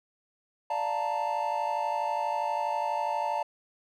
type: chord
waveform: triangle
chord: Bb major seventh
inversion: first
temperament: equal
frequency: 587.3 / 698.5 / 880 / 932.3 Hz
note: D5 / F5 / A5 / Bb5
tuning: 0 / 0 / 0 / 0 cents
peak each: -33 / -33 / -28 / -32 dBFS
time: 0.7-3.43 s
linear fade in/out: 5 ms
effects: none